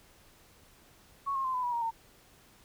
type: tone with pitch steps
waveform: sine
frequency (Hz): 1108.7 / 1072.8 / 1038 / 1004.4 / 971.9 / 940.4 / 910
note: C#6 / C6 / C6 / B5 / B5 / A#5 / A#5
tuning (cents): 0 / +43 / -14 / +29 / -28 / +15 / -42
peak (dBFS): -29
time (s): 1.26-1.911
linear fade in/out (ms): 20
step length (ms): 93
effects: pink hiss -60 dBFS RMS until 2.64 s